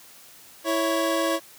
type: tone pair together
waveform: 25% pulse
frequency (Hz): 329.6 / 554.3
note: E4 / C#5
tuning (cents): 0 / 0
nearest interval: major sixth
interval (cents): 900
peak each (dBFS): -21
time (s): 0.64-1.4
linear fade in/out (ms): 50
effects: white hiss -49 dBFS RMS until 1.58 s + high-pass 80 Hz 12 dB/octave